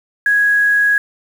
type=tone with quantisation; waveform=sine; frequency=1661.2 Hz; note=G#6; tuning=in tune; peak=-10 dBFS; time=0.26-0.98 s; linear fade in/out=2 ms; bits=6; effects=none